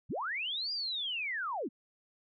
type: linear two-way sweep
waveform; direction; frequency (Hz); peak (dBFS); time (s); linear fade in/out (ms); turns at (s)
sine; up then down; 58.27 to 4900 to 183.2; -33; 0.09-1.69; 20; 0.72
effects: none